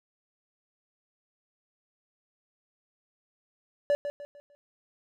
triangle tone with echo, 577 Hz, D5, 31 cents flat, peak -19 dBFS, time 3.9-3.95 s, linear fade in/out 0 ms, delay 150 ms, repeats 4, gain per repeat -9 dB, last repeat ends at 4.55 s, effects none

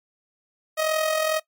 sawtooth tone with amplitude modulation, 628 Hz, D#5, 16 cents sharp, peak -15 dBFS, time 0.77-1.4 s, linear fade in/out 20 ms, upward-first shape sine, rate 42.2 Hz, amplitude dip 55%, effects noise-tail reverb RT60 0.1 s tail -18 dB re dry + MP3 96 kbps

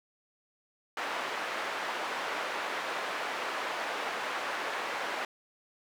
white band-pass noise, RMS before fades -35 dBFS, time 0.97-5.25 s, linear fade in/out 2 ms, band 460 to 1700 Hz, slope 12 dB/octave, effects none

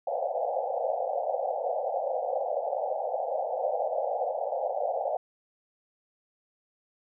pink band-pass noise, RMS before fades -30 dBFS, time 0.07-5.17 s, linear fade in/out 2 ms, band 500 to 810 Hz, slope 96 dB/octave, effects none

